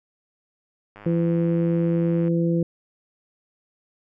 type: click train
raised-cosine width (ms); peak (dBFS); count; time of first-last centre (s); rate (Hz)
0.5; -28; 137; 0.96-2.28; 103
type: harmonic tone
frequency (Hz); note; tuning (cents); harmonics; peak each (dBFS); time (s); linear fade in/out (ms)
168.6; E3; +39; 1 / 2 / 3; -20 / -24 / -28; 1.06-2.63; 2
effects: none